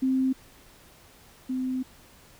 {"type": "tone pair in turn", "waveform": "sine", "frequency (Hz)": [262, 257.5], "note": ["C4", "C4"], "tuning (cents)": [2, -28], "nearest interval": "unison", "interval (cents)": 30, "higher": "first", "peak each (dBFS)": [-21, -26], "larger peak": "first", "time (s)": [[0.02, 0.33], [1.49, 1.83]], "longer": "second", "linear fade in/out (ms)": 10, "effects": ["pink hiss -54 dBFS RMS until 2.39 s"]}